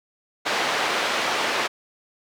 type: band-pass noise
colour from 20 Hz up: pink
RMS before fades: -24 dBFS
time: 0.45-1.68 s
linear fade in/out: 20 ms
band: 530 to 4000 Hz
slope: 12 dB/octave
effects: none